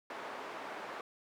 white band-pass noise, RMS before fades -44 dBFS, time 0.1-1.01 s, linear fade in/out 2 ms, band 370 to 1200 Hz, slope 12 dB/octave, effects none

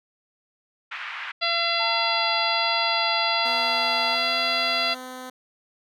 white band-pass noise, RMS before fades -34 dBFS, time 0.91-1.32 s, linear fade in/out 10 ms, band 1100 to 2500 Hz, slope 24 dB/octave
harmonic tone, 680 Hz, F5, 46 cents flat, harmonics 1 / 2 / 3 / 4 / 5 / 6 / 7, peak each -29 / -29 / -29 / -29 / -29 / -29 / -29 dBFS, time 1.41-4.95 s, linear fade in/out 20 ms
sine tone with vibrato, 895 Hz, A5, 29 cents sharp, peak -28 dBFS, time 1.79-4.16 s, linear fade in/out 20 ms, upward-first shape sine, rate 1.3 Hz, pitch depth 29 cents each way
10% pulse tone with pitch glide, 246.8 to 255.2 Hz, B3 to C4, -1 to -43 cents, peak -27 dBFS, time 3.45-5.3 s, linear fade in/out 5 ms, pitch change +58 cents, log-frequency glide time 4.06-4.33 s
effects none

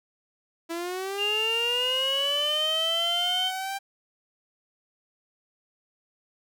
sawtooth linear sweep, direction up, 329.6 to 791 Hz, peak -26 dBFS, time 0.69-3.79 s, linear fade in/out 20 ms
sine tone with pitch glide, 2794 to 3100 Hz, F7 to G7, 0 to -20 cents, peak -24 dBFS, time 1.17-3.52 s, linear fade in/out 50 ms, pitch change +180 cents, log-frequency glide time 1.67-2.65 s
effects none

